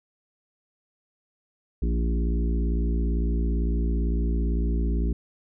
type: harmonic tone with a mistuned harmonic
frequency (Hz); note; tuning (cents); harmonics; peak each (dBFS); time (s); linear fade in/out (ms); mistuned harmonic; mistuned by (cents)
57.8; A#1; -14; 1 / 3 / 4 / 5 / 6 / 7; -22 / -32 / -34 / -36 / -38 / -39; 1.82-5.13; 5; 6; -22
effects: none